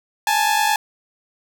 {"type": "tone pair together", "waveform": "sawtooth", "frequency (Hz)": [830.6, 880], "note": ["G#5", "A5"], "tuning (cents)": [0, 0], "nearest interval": "minor second", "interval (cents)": 100, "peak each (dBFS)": -15, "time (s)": [0.27, 0.76], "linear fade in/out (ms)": 2, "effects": []}